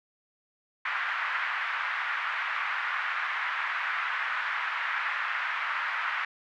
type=band-pass noise; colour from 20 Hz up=white; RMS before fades=-31 dBFS; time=0.85-6.25 s; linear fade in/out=5 ms; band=1100 to 2000 Hz; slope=24 dB/octave; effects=none